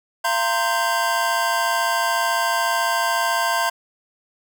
square tone cluster, 684 / 926 / 1040 / 1570 Hz, F5 / A#5 / C6 / G6, -36 / -12 / -11 / +2 cents, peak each -25 dBFS, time 0.24-3.7 s, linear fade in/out 10 ms, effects none

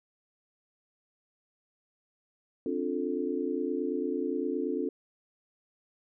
sine chord, D minor seventh, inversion third, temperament just, 264.3 / 293.7 / 352.4 / 440.5 Hz, C4 / D4 / F4 / A4, +18 / 0 / +16 / +2 cents, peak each -34 dBFS, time 2.66-4.89 s, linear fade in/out 2 ms, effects none

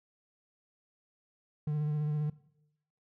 triangle tone with vibrato, 150 Hz, D3, 37 cents sharp, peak -27 dBFS, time 1.67-2.3 s, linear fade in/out 5 ms, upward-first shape triangle, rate 15 Hz, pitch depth 30 cents each way, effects noise-tail reverb RT60 0.8 s tail -19 dB re dry

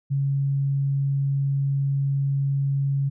sine tone, 138.59 Hz, C#3, in tune, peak -20 dBFS, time 0.1-3.1 s, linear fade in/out 20 ms, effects none

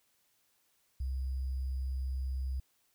sine tone with sample-and-hold, 65.41 Hz, C2, in tune, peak -32 dBFS, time 1-2.6 s, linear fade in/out 5 ms, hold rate 4900 Hz, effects white hiss -73 dBFS RMS until 2.94 s

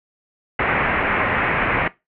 white low-pass noise, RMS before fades -20 dBFS, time 0.59-1.88 s, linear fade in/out 5 ms, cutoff 2400 Hz, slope 48 dB/octave, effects noise-tail reverb RT60 0.2 s tail -18 dB re dry

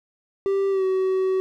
triangle tone with pitch glide, 392 to 377.6 Hz, G4 to F#4, 0 to +35 cents, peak -17 dBFS, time 0.46-1.4 s, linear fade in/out 0 ms, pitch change -65 cents, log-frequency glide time 0.7-0.84 s, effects none

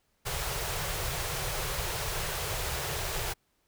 pink band-stop noise, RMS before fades -33 dBFS, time 0.25-3.34 s, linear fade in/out 20 ms, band 160 to 370 Hz, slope 48 dB/octave, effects pink hiss -73 dBFS RMS until 3.67 s

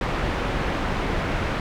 pink low-pass noise, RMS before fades -25 dBFS, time 0.01-1.6 s, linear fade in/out 2 ms, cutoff 2300 Hz, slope 12 dB/octave, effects none

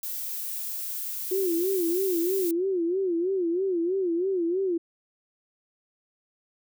violet noise, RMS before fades -33 dBFS, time 0.03-2.51 s, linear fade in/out 2 ms
sine tone with vibrato, 360 Hz, F#4, 47 cents flat, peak -23 dBFS, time 1.31-4.78 s, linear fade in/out 10 ms, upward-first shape sine, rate 3.1 Hz, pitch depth 140 cents each way
effects none

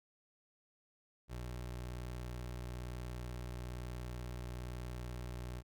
25% pulse tone, 61.1 Hz, B1, 18 cents flat, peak -38 dBFS, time 1.28-5.63 s, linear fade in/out 50 ms, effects none

